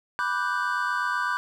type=chord; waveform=triangle; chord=G major seventh; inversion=first; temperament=equal; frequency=987.8 / 1174.7 / 1480 / 1568 Hz; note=B5 / D6 / F#6 / G6; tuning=0 / 0 / 0 / 0 cents; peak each=-28 dBFS; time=0.19-1.37 s; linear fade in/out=0 ms; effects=none